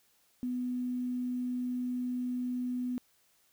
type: tone with quantisation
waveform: sine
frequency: 248.7 Hz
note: B3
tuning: 12 cents sharp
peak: -31 dBFS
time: 0.43-2.98 s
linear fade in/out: 0 ms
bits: 10
effects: white hiss -69 dBFS RMS until 3.52 s